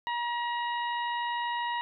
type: harmonic tone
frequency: 953 Hz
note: A#5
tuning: 38 cents sharp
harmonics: 1 / 2 / 3 / 4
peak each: -30 / -36 / -41 / -44 dBFS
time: 0.07-1.81 s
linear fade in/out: 0 ms
effects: none